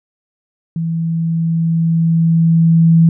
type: tone with level ramp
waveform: sine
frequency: 164.81 Hz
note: E3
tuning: in tune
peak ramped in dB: -16 to -5 dBFS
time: 0.76-3.09 s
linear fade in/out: 2 ms
effects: none